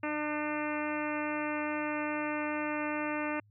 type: harmonic tone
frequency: 300.4 Hz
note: D4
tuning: 39 cents sharp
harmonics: 1 / 2 / 3 / 4 / 5 / 6 / 7 / 8 / 9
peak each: -35 / -38 / -40 / -41 / -42 / -43 / -43 / -44 / -45 dBFS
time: 0.03-3.4 s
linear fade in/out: 5 ms
effects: added 104 Hz sine -60 dBFS peak until 3.5 s